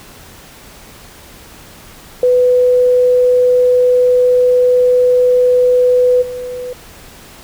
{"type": "tone with level steps", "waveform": "sine", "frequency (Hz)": 497.9, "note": "B4", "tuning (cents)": 14, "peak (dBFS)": [-7, -21], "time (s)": [2.23, 6.73], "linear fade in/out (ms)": 2, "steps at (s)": 6.21, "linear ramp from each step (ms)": 20, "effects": ["pink hiss -38 dBFS RMS until 7.43 s"]}